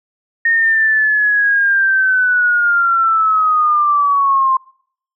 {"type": "linear sweep", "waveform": "sine", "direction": "down", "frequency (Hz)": [1847, 1046.5], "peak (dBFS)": -10, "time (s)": [0.45, 4.57], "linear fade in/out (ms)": 5, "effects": ["noise-tail reverb RT60 0.6 s tail -25 dB re dry"]}